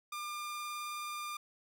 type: tone with vibrato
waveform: sawtooth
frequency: 1200 Hz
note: D6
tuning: 37 cents sharp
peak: -35 dBFS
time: 0.12-1.37 s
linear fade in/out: 5 ms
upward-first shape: sine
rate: 19 Hz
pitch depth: 9 cents each way
effects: none